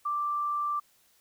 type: tone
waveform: sine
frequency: 1176 Hz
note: D6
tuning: 2 cents sharp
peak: -27 dBFS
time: 0.05-0.8 s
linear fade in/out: 10 ms
effects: white hiss -65 dBFS RMS until 1.2 s